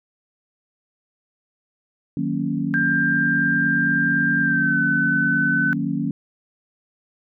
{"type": "chord", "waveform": "sine", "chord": "D# minor seventh", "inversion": "none", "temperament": "equal", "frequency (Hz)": [155.56, 185, 233.1, 277.2], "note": ["D#3", "F#3", "A#3", "C#4"], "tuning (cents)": [0, 0, 0, 0], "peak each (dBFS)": [-27, -27, -26, -25], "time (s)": [2.17, 6.11], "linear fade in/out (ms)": 2}
{"type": "tone with pitch glide", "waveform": "sine", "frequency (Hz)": [1590, 1512.1], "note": ["G6", "F#6"], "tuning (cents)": [24, 37], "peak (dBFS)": -18, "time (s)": [2.74, 5.73], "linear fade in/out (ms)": 0, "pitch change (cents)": -87, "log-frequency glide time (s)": [4.41, 4.79]}
{"effects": []}